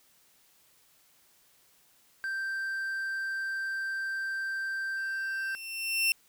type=tone; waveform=triangle; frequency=1568 Hz; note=G6; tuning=in tune; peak=-29 dBFS; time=2.24-5.55 s; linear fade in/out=0 ms
type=tone with exponential growth; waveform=sawtooth; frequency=2700 Hz; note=E7; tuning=41 cents sharp; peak=-19 dBFS; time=4.97-6.12 s; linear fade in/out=1 ms; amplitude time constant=250 ms
effects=white hiss -64 dBFS RMS until 6.28 s